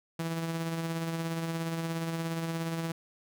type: tone with tremolo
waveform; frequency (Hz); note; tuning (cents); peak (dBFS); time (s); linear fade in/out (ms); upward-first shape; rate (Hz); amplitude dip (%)
sawtooth; 164.81; E3; 0; -26; 0.19-2.92; 5; sine; 17; 35
effects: none